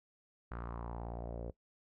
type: tone with low-pass filter sweep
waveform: sawtooth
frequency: 58.27 Hz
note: A#1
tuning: in tune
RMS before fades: -43 dBFS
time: 0.51-1.51 s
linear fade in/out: 5 ms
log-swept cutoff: 1400 to 510 Hz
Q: 3.4
effects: noise-tail reverb RT60 0.1 s tail -19 dB re dry